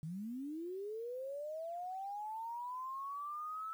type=linear sweep; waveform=sine; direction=up; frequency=149.2 to 1318.5 Hz; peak=-40 dBFS; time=0.03-3.73 s; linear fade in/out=0 ms; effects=11-bit